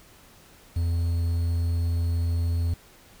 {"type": "tone with quantisation", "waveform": "triangle", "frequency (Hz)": 84.7, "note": "E2", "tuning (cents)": 48, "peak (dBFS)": -20, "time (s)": [0.76, 2.74], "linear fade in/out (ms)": 5, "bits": 8, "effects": ["pink hiss -53 dBFS RMS until 3.2 s"]}